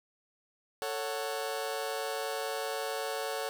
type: chord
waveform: sawtooth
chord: F# minor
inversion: first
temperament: just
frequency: 444 / 555 / 740 Hz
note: A4 / C#5 / F#5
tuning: +16 / +2 / 0 cents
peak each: -33 / -33 / -35 dBFS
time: 0.82-3.49 s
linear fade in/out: 0 ms
effects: 11-bit